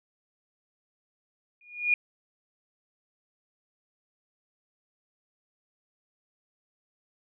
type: tone with exponential growth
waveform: sine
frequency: 2438 Hz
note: D#7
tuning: 36 cents flat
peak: -17 dBFS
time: 1.61-1.94 s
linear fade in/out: 2 ms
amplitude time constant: 70 ms
effects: none